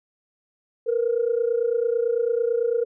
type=tone pair together; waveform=sine; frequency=460 / 489 Hz; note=A#4 / B4; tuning=-23 / -17 cents; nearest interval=minor second; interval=106 cents; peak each=-21 / -23 dBFS; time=0.86-2.85 s; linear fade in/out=20 ms; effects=tanh soft clip ceiling -13 dBFS